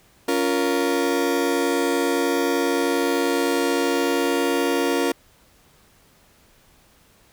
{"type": "chord", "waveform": "35% pulse", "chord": "Bb minor", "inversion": "first", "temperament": "just", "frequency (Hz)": [279.7, 349.6, 466.2], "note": ["Db4", "F4", "Bb4"], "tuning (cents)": [16, 2, 0], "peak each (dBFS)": -22, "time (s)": [0.28, 5.12], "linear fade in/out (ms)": 5, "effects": ["pink hiss -56 dBFS RMS until 7.32 s"]}